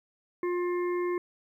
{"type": "harmonic tone", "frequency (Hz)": 353.9, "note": "F4", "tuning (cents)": 23, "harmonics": [1, 3, 5, 6], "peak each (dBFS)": [-27, -37, -46, -43], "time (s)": [0.43, 1.18], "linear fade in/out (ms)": 2, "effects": ["11-bit"]}